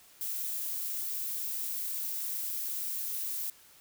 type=noise with amplitude modulation; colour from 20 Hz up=violet; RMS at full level=-34 dBFS; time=0.21-3.5 s; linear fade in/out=2 ms; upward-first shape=sine; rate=222 Hz; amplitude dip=25%; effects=white hiss -58 dBFS RMS until 3.8 s